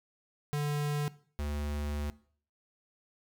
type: tone pair in turn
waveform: square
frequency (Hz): 146.83 / 73.42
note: D3 / D2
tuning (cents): 0 / 0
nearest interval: octave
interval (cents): 1200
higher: first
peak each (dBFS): -30 / -33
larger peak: first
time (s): 0.53-1.08 / 1.39-2.1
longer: second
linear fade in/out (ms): 0
effects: noise-tail reverb RT60 0.5 s tail -19 dB re dry